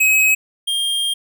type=tone pair in turn; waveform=square; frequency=2549 / 3212 Hz; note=D#7 / G7; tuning=+41 / +41 cents; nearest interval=major third; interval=400 cents; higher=second; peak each=-12 / -18 dBFS; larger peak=first; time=0-0.35 / 0.67-1.14 s; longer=second; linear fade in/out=10 ms; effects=none